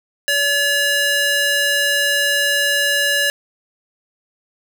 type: tone with high-pass filter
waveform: square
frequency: 570 Hz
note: C#5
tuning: 48 cents sharp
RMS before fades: -17 dBFS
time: 0.28-3.3 s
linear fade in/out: 0 ms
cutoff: 1400 Hz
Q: 1.2
effects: none